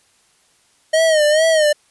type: tone with vibrato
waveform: square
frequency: 622.3 Hz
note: D#5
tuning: in tune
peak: -12 dBFS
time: 0.93-1.73 s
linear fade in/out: 10 ms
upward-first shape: sine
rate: 2.3 Hz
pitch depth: 84 cents each way
effects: white hiss -57 dBFS RMS until 1.9 s + resampled to 24000 Hz